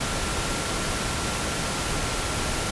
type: tone in noise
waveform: sine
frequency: 1368 Hz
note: F6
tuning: 36 cents flat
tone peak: -38 dBFS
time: 0-2.71 s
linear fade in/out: 10 ms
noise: pink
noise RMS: -27 dBFS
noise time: 0-2.71 s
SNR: -14 dB
effects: resampled to 24000 Hz